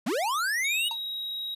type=linear sweep; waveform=square; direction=up; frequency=179 to 2984 Hz; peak=-26 dBFS; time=0.06-0.89 s; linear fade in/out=10 ms
type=tone with pitch glide; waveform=triangle; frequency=3729 to 3816 Hz; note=A#7 to A#7; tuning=0 to +40 cents; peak=-30 dBFS; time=0.64-1.55 s; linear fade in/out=10 ms; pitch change=+40 cents; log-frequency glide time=0.79-0.93 s
type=tone with exponential decay; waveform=square; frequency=914 Hz; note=A#5; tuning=34 cents flat; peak=-31 dBFS; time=0.91-0.99 s; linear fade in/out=2 ms; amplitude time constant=17 ms
effects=resampled to 32000 Hz